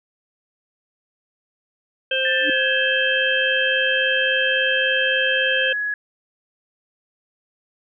harmonic tone, 525 Hz, C5, 6 cents sharp, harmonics 1 / 3 / 5 / 6, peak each -24 / -24 / -24 / -24 dBFS, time 2.11-5.73 s, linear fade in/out 5 ms
sine tone with pitch glide, 1760 to 1678.6 Hz, A6 to G#6, 0 to +18 cents, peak -21 dBFS, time 2.25-5.94 s, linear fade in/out 2 ms, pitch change -82 cents, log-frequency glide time 2.42-2.6 s
sine tone with exponential growth, 296.2 Hz, D4, 15 cents sharp, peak -20 dBFS, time 2.37-2.5 s, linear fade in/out 2 ms, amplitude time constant 27 ms
effects none

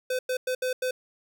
square tone bursts at uneven times, 509 Hz, C5, 48 cents flat, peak -26 dBFS, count 5, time 0.1-0.19 / 0.29-0.37 / 0.47-0.55 / 0.62-0.73 / 0.82-0.91 s, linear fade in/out 5 ms, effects none

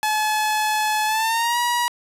sawtooth tone with pitch glide, 857 to 961.9 Hz, A5 to B5, -46 to -46 cents, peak -15 dBFS, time 0.03-1.88 s, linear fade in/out 0 ms, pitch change +200 cents, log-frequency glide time 1.06-1.58 s, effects resampled to 32000 Hz + 7-bit

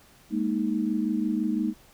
sine chord, Ab suspended second, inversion none, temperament just, 207.7 / 233.6 / 311.5 Hz, Ab3 / Bb3 / Eb4, 0 / +4 / +2 cents, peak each -28 dBFS, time 0.3-1.74 s, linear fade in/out 50 ms, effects pink hiss -56 dBFS RMS until 1.93 s

